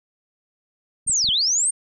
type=clicks; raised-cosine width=5 ms; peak=-33 / -26 / -29 / -23 dBFS; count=4; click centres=1.066 / 1.097 / 1.243 / 1.289 s
type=linear two-way sweep; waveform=sine; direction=down then up; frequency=8870 to 2950 to 8870 Hz; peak=-17 dBFS; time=1.07-1.71 s; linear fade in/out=10 ms; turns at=1.31 s
effects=none